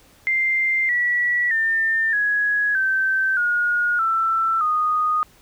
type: tone with pitch steps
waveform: sine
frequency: 2093 / 1941.6 / 1801.1 / 1670.8 / 1550 / 1437.8 / 1333.8 / 1237.3 Hz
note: C7 / B6 / A6 / G#6 / G6 / F6 / E6 / D#6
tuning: 0 / -30 / +40 / +10 / -20 / +50 / +20 / -10 cents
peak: -17 dBFS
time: 0.27-5.23 s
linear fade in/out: 0 ms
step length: 620 ms
effects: pink hiss -53 dBFS RMS until 5.41 s